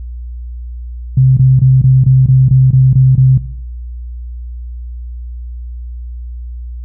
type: tone bursts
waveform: sine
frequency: 130.81 Hz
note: C3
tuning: in tune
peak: -4 dBFS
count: 10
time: 1.17-3.377 s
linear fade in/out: 5 ms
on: 200 ms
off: 23 ms
effects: noise-tail reverb RT60 0.7 s tail -17 dB re dry + added 60 Hz sine -22 dBFS peak until 6.84 s